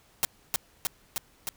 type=noise with echo; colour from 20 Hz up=white; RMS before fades=-24 dBFS; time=0.23-0.25 s; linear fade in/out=0 ms; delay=310 ms; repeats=4; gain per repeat=-2 dB; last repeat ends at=1.49 s; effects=pink hiss -61 dBFS RMS until 1.56 s